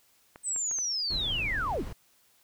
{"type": "clicks", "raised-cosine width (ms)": 0.5, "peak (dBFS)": -30, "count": 4, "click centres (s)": [0.359, 0.562, 0.713, 0.787]}
{"type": "linear sweep", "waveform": "sine", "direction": "down", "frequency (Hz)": [8250, 67.5], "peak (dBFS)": -28, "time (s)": [0.43, 1.85], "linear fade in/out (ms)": 50}
{"type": "noise", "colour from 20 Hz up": "brown", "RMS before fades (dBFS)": -37, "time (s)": [1.1, 1.93], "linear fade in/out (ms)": 5}
{"effects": ["white hiss -65 dBFS RMS until 2.43 s"]}